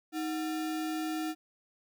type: tone with sample-and-hold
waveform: sine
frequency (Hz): 314.2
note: D#4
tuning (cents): +17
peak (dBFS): -31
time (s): 0.12-1.35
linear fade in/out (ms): 50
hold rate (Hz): 1050
effects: none